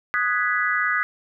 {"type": "chord", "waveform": "sine", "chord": "G# minor seventh", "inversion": "second", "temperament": "equal with one note detuned", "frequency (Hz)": [1244.5, 1480, 1670.8, 1975.5], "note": ["D#6", "F#6", "G#6", "B6"], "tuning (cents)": [0, 0, 10, 0], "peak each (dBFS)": -25, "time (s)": [0.14, 1.03], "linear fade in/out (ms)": 0, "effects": []}